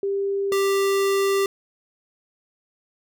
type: tone pair in turn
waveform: sine / square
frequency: 396.1 / 393.4 Hz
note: G4 / G4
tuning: +18 / +6 cents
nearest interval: unison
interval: 12 cents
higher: first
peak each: -21 / -19 dBFS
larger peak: second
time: 0.03-0.52 / 0.52-1.46 s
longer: second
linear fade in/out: 2 ms
effects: none